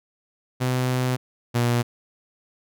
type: tone pair in turn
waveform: sawtooth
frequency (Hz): 127.1 / 119.97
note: C3 / B2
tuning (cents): -50 / -50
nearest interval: minor second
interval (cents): 100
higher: first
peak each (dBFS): -17 / -15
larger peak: second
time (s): 0.6-1.17 / 1.54-1.83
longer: first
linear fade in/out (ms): 20
effects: none